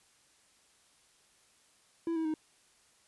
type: tone with pitch steps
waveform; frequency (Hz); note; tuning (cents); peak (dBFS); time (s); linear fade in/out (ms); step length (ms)
triangle; 332.7 / 322.3 / 312.2; E4 / E4 / D#4; +16 / -39 / +6; -28; 2.07-2.34; 2; 90
effects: white hiss -66 dBFS RMS until 3.07 s + resampled to 24000 Hz